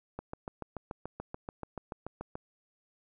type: click train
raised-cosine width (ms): 1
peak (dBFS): -24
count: 16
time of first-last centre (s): 0.19-2.355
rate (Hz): 6.93
effects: none